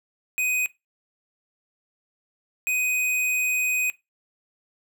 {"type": "tone bursts at uneven times", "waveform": "square", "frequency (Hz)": 2500, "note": "D#7", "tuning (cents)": 8, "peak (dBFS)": -23, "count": 2, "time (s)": [[0.38, 0.66], [2.67, 3.9]], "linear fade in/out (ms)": 0, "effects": ["noise-tail reverb RT60 0.2 s tail -18 dB re dry"]}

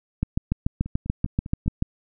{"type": "two click trains", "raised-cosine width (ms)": 5, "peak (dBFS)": [-22, -9], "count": [5, 12], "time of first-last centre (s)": [[0.86, 1.662], [0.23, 1.824]], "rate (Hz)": [4.99, 6.9], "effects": []}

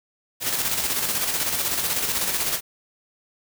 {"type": "noise with tremolo", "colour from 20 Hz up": "white", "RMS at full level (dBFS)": -23, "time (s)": [0.4, 2.61], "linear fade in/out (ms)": 50, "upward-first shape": "square", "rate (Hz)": 16, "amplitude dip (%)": 40, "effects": []}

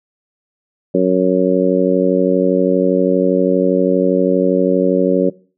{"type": "harmonic tone", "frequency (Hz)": 92.5, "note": "F#2", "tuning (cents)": 0, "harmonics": [2, 3, 4, 5, 6], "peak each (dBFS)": [-17, -17, -17, -17, -17], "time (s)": [0.94, 5.3], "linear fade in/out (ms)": 10, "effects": ["noise-tail reverb RT60 0.4 s tail -21 dB re dry"]}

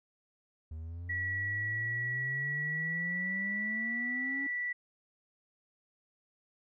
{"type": "exponential sweep", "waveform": "triangle", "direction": "up", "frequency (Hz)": [77.78, 280.2], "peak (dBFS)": -37, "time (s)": [0.71, 4.47], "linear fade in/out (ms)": 5}
{"type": "tone with pitch glide", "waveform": "sine", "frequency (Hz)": [1935, 1958.6], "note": ["B6", "B6"], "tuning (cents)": [-36, -15], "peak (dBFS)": -32, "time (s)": [1.09, 4.73], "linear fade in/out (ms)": 10, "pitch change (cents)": 21, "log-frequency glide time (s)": [2.59, 3.32]}
{"effects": []}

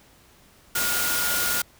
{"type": "tone in noise", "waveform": "sine", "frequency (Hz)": 1427, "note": "F6", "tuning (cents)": 37, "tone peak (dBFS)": -28, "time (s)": [0.75, 1.62], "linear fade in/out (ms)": 5, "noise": "white", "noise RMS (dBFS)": -25, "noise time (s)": [0.75, 1.62], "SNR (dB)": -6, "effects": ["pink hiss -55 dBFS RMS until 1.79 s"]}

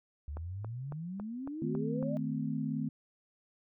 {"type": "exponential sweep", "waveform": "sine", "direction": "up", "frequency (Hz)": [70, 622.3], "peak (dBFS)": -37, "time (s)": [0.28, 2.17], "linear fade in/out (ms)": 0}
{"type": "click train", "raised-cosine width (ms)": 1, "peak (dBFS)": -30, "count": 7, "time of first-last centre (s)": [0.37, 2.027], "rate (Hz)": 3.62}
{"type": "chord", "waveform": "sine", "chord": "A diminished", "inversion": "second", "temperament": "equal with one note detuned", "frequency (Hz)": [155.56, 220, 258.3], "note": ["Eb3", "A3", "C4"], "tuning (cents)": [0, 0, -22], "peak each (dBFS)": -36, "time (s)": [1.62, 2.89], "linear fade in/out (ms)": 2}
{"effects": []}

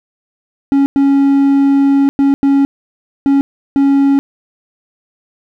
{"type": "tone bursts at uneven times", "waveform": "triangle", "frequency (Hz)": 277.2, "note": "C#4", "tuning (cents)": 0, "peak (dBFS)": -5, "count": 6, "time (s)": [[0.72, 0.86], [0.96, 2.09], [2.19, 2.34], [2.43, 2.65], [3.26, 3.41], [3.76, 4.19]], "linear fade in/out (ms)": 0, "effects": []}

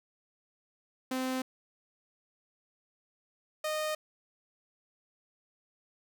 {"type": "tone pair in turn", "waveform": "sawtooth", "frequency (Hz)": [258.7, 616.4], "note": ["C4", "D#5"], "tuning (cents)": [-19, -16], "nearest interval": "octave + minor third", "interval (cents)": 1503, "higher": "second", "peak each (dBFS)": -27, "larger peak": "neither", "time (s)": [[1.11, 1.42], [3.64, 3.95]], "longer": "neither", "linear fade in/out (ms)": 5, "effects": []}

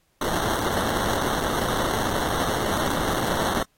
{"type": "noise with sample-and-hold", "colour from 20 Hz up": "white", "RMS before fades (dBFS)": -25, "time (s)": [0.21, 3.63], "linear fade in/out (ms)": 5, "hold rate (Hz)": 2450, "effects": ["pink hiss -67 dBFS RMS until 3.77 s", "AAC 48 kbps"]}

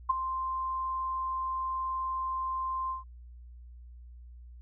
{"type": "tone with ADSR envelope", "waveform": "sine", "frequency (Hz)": 1046.5, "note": "C6", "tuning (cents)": 0, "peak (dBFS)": -19, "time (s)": [0.09, 3.04], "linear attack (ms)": 12, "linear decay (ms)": 15, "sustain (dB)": -11, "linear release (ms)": 140, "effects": ["added 60 Hz sine -46 dBFS peak until 4.61 s"]}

